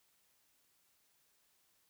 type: silence
effects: white hiss -74 dBFS RMS until 1.89 s